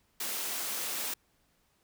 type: high-pass noise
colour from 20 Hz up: white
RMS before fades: -35 dBFS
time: 0.2-1.14 s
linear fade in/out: 5 ms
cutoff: 230 Hz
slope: 12 dB/octave
effects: pink hiss -71 dBFS RMS until 1.83 s